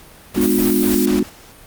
pink noise with tremolo, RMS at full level -27 dBFS, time 0.34-1.3 s, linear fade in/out 10 ms, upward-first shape square, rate 4.1 Hz, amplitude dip 75%
sine chord, G# diminished seventh, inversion none, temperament just, 207.7 / 249.2 / 299 / 358.8 Hz, G#3 / B3 / D4 / F4, 0 / +16 / +31 / +47 cents, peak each -19 dBFS, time 0.36-1.23 s, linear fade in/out 5 ms
blue noise, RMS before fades -24 dBFS, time 0.41-1.06 s, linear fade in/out 5 ms
effects pink hiss -43 dBFS RMS until 1.66 s + Opus 48 kbps

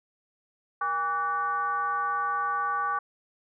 sine tone with frequency modulation, 1151 Hz, D6, 35 cents flat, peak -25 dBFS, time 0.81-2.99 s, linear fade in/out 5 ms, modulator 340 Hz, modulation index 0.87, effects none

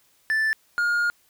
triangle tone pair in turn, 1760 / 1422 Hz, A6 / F6, 0 / +31 cents, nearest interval major third, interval 369 cents, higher first, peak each -18 dBFS, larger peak neither, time 0.3-0.53 / 0.78-1.1 s, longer second, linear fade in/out 0 ms, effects white hiss -62 dBFS RMS until 1.29 s

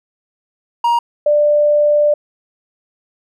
triangle / sine tone pair in turn, 944 / 591.8 Hz, A#5 / D5, +22 / +13 cents, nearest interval minor sixth, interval 809 cents, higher first, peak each -9 / -9 dBFS, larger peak neither, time 0.84-0.99 / 1.26-2.14 s, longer second, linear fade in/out 5 ms, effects none

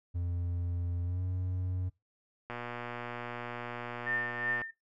triangle tone with pitch glide, 87.31 to 91.49 Hz, F2 to F#2, 0 to -19 cents, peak -29 dBFS, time 0.14-1.9 s, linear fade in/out 20 ms, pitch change +81 cents, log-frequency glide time 1.03-1.22 s
click train, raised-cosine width 0.5 ms, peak -24 dBFS, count 255, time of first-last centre 2.5-4.617 s, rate 120 Hz
sine tone with tremolo, 1805 Hz, A6, 44 cents sharp, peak -29 dBFS, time 4.06-4.71 s, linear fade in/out 10 ms, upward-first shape triangle, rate 2.8 Hz, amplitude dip 85%
effects noise-tail reverb RT60 0.2 s tail -21 dB re dry

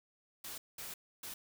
white noise bursts at uneven times, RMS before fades -45 dBFS, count 3, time 0.44-0.58 / 0.78-0.94 / 1.23-1.34 s, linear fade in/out 5 ms, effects none

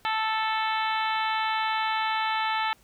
harmonic tone, 439.6 Hz, A4, 2 cents flat, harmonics 2 / 3 / 4 / 5 / 6 / 7 / 8 / 9, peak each -27 / -31 / -33 / -35 / -37 / -38 / -39 / -40 dBFS, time 0.05-2.73 s, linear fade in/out 0 ms, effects pink hiss -60 dBFS RMS until 2.83 s

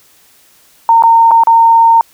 sine tone with dropouts, 916 Hz, A#5, 31 cents flat, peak -3 dBFS, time 0.89-2.01 s, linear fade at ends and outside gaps 1 ms, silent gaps 1.024-1.036 / 1.31-1.315 / 1.436-1.471 s, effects white hiss -47 dBFS RMS until 2.13 s

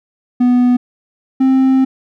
triangle tone pair in turn, 246.9 / 263.6 Hz, B3 / C4, 0 / +13 cents, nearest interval minor second, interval 113 cents, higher second, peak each -6 dBFS, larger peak neither, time 0.4-0.77 / 1.4-1.85 s, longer second, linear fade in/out 10 ms, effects none

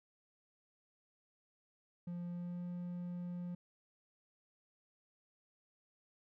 triangle tone with pitch glide, 174.61 to 176.43 Hz, F3 to F3, 0 to +18 cents, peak -38 dBFS, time 2.07-3.55 s, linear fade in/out 5 ms, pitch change +18 cents, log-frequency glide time 2.29-2.63 s, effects none

